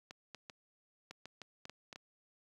clicks, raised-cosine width 0.2 ms, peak -30 dBFS, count 10, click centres 0.109 / 0.347 / 0.498 / 1.11 / 1.256 / 1.417 / 1.654 / 1.696 / 1.928 / 1.959 s, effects high-pass 80 Hz 12 dB/octave + 11-bit

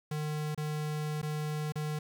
square tone with dropouts, 151.8 Hz, D#3, 42 cents flat, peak -33 dBFS, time 0.11-1.99 s, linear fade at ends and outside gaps 5 ms, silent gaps 0.548-0.576 / 1.217-1.228 / 1.722-1.756 s, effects 10-bit

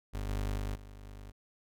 30% pulse tone with level steps, 50 Hz, G1, 35 cents sharp, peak -32 / -29 / -31 / -45 / -43 dBFS, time 0.13-1.32 s, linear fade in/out 20 ms, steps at 0.29 / 0.57 / 0.75 / 1.03 s, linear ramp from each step 5 ms, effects none

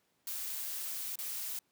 blue noise with dropouts, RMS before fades -39 dBFS, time 0.27-1.59 s, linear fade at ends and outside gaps 1 ms, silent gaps 1.156-1.188 s, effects pink hiss -75 dBFS RMS until 1.71 s + high-pass 150 Hz 12 dB/octave

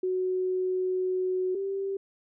sine tone pair in turn, 370 / 391 Hz, F#4 / G4, 0 / -4 cents, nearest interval minor second, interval 96 cents, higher second, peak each -25 / -28 dBFS, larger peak first, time 0.03-1.55 / 1.55-1.97 s, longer first, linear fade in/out 5 ms, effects none

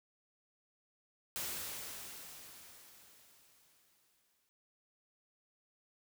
white noise with exponential decay, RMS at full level -39 dBFS, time 1.36-4.49 s, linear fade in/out 0 ms, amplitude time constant 680 ms, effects none

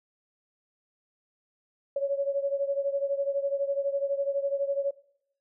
sine beating tone pair, 554.4 / 566.4 Hz, C#5 / C#5, 0 / +37 cents, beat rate 12 Hz, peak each -27 / -31 dBFS, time 1.96-4.91 s, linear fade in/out 5 ms, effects noise-tail reverb RT60 0.8 s tail -21 dB re dry

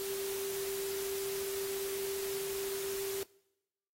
sine tone in noise, 392 Hz, G4, in tune, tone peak -36 dBFS, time 0-3.23 s, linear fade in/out 0 ms, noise white, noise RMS -42 dBFS, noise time 0-3.23 s, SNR +3 dB, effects noise-tail reverb RT60 0.9 s tail -23 dB re dry + AAC 48 kbps

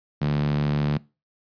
sawtooth tone with high-pass filter, 73.42 Hz, D2, in tune, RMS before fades -23 dBFS, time 0.21-0.98 s, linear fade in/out 10 ms, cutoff 160 Hz, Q 3.9, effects noise-tail reverb RT60 0.3 s tail -23 dB re dry + resampled to 11025 Hz

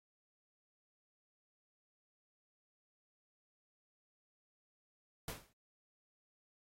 pink noise with exponential decay, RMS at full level -40 dBFS, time 5.28-5.53 s, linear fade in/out 2 ms, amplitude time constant 54 ms, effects AAC 48 kbps

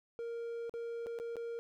triangle tone with dropouts, 466.2 Hz, A#4, in tune, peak -36 dBFS, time 0.19-1.59 s, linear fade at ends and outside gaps 0 ms, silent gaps 0.695-0.739 / 1.062-1.068 / 1.188-1.199 / 1.357-1.367 s, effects none

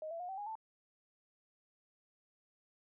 sine tone with pitch steps, 624 / 668.8 / 716.8 / 768.2 / 823.4 / 882.5 Hz, D#5 / E5 / F5 / G5 / G#5 / A5, +5 / +25 / +45 / -35 / -15 / +5 cents, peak -40 dBFS, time 0.02-0.554 s, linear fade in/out 2 ms, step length 89 ms, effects none

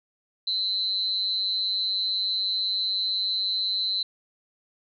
sine tone with amplitude modulation, 4053 Hz, B7, 44 cents sharp, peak -20 dBFS, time 0.47-4.03 s, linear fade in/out 5 ms, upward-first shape sine, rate 196 Hz, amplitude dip 80%, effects none

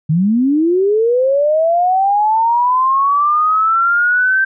sine linear sweep, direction up, 146.83 to 1568 Hz, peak -10 dBFS, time 0.09-4.45 s, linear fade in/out 10 ms, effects none

